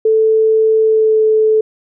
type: tone with pitch glide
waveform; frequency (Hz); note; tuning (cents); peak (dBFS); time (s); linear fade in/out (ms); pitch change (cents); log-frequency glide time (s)
sine; 440 to 435.4; A4 to A4; 0 to -18; -8; 0.05-1.61; 5; -18; 0.81-1.24
effects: none